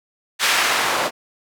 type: noise with band-pass filter sweep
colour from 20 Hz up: white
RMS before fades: -19 dBFS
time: 0.39-1.11 s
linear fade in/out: 50 ms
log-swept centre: 2100 to 630 Hz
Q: 0.85
effects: none